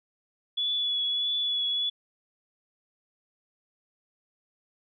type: tone with vibrato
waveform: sine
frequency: 3412 Hz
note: G#7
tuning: 46 cents sharp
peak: -25 dBFS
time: 0.57-1.9 s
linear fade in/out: 10 ms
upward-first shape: triangle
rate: 1.6 Hz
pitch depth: 22 cents each way
effects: none